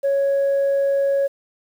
sine tone, 554.4 Hz, C#5, in tune, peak -14 dBFS, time 0.03-1.28 s, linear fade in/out 20 ms, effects tanh soft clip ceiling -14 dBFS + 8-bit

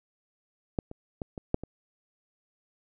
clicks, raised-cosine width 2 ms, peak -14 / -27 / -20 / -24 / -10 / -24 dBFS, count 6, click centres 0.788 / 0.914 / 1.218 / 1.378 / 1.544 / 1.636 s, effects none

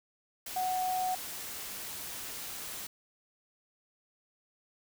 sine tone in noise, 740 Hz, F#5, in tune, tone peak -29 dBFS, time 0.56-1.15 s, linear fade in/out 5 ms, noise white, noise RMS -41 dBFS, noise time 0.46-2.87 s, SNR +9 dB, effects none

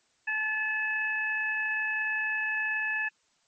harmonic tone, 864 Hz, A5, 32 cents flat, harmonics 1 / 2 / 3, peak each -40 / -28 / -33 dBFS, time 0.27-3.09 s, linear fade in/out 10 ms, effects white hiss -69 dBFS RMS until 3.47 s + MP3 32 kbps

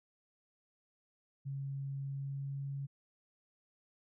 sine tone with pitch glide, 137.7 to 138.82 Hz, C#3 to C#3, -11 to +3 cents, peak -37 dBFS, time 1.45-2.87 s, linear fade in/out 20 ms, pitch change +14 cents, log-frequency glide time 2.01-2.66 s, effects none

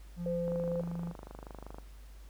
triangle tone with pitch glide, 173.7 to 170.72 Hz, F3 to F3, -9 to -39 cents, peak -33 dBFS, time 0.16-1.14 s, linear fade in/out 50 ms, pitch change -30 cents, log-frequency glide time 0.31-0.67 s
sine tone, 515 Hz, C5, 28 cents flat, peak -32 dBFS, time 0.26-0.81 s, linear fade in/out 2 ms
click train, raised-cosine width 1 ms, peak -31 dBFS, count 34, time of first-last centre 0.48-1.784 s, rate 25.3 Hz
effects added 50 Hz sine -48 dBFS peak until 2.29 s + pink hiss -62 dBFS RMS until 2.29 s

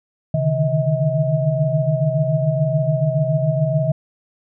sine tone cluster, 134.2 / 149.1 / 156.1 / 638 Hz, C3 / D3 / D#3 / D#5, +44 / +27 / +6 / +43 cents, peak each -21 dBFS, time 0.34-3.92 s, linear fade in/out 5 ms, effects none

